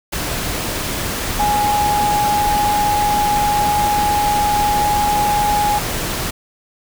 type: tone in noise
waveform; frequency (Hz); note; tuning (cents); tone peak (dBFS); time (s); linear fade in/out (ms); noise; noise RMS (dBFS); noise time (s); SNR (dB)
sine; 830.6; G#5; 0; -14; 1.39-5.79; 10; pink; -22; 0.12-6.31; +5
effects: none